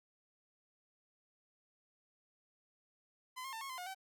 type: tone with pitch steps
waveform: sawtooth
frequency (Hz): 1020 / 1069 / 896 / 1091 / 1032 / 720 / 766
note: C6 / C6 / A5 / C#6 / C6 / F#5 / G5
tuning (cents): -44 / +37 / +31 / -28 / -24 / -47 / -40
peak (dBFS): -39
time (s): 3.36-3.948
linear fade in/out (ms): 20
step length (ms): 84
effects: none